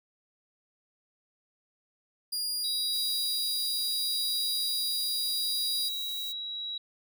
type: tone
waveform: sawtooth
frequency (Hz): 4838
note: D#8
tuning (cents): -49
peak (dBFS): -27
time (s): 2.32-5.89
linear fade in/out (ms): 10
type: tone with tremolo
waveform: sine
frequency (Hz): 3878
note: B7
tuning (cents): -32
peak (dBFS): -31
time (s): 2.64-6.78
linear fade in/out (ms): 5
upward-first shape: triangle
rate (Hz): 0.72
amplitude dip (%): 30
type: noise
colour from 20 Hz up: violet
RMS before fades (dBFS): -41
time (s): 2.92-6.33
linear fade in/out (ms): 20
effects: none